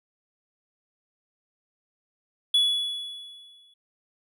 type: tone with exponential decay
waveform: triangle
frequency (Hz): 3401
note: G#7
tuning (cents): +40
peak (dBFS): -15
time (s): 2.54-3.74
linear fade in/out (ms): 5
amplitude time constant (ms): 260
effects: none